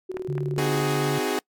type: tone with tremolo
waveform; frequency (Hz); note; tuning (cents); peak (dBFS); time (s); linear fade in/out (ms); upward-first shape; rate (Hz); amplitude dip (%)
sine; 370; F#4; 0; -26; 0.09-0.8; 10; square; 19; 70
type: click train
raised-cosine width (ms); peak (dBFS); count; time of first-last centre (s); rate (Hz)
0.5; -19; 4; 0.17-0.802; 4.75
type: tone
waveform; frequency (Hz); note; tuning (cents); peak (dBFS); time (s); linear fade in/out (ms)
sine; 143.8; D3; -36; -25; 0.28-1.19; 10
type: chord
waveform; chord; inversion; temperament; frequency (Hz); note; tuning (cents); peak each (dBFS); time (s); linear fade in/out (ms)
sawtooth; Ab dominant seventh; first; equal with one note detuned; 257.7 / 311.1 / 370 / 415.3; C4 / Eb4 / Gb4 / Ab4; -26 / 0 / 0 / 0; -27 / -27 / -24 / -23; 0.58-1.39; 0
effects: noise-tail reverb RT60 0.1 s tail -26 dB re dry + MP3 96 kbps